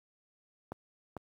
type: clicks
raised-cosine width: 1 ms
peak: -25 dBFS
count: 2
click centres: 0.72 / 1.167 s
effects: high-pass 60 Hz 12 dB/octave + 10-bit